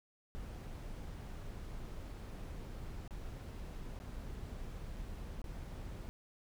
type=noise with dropouts; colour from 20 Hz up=brown; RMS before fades=-45 dBFS; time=0.35-6.09 s; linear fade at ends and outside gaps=0 ms; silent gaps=3.077-3.108 / 3.99-4 / 4.962-4.968 / 5.417-5.442 s; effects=none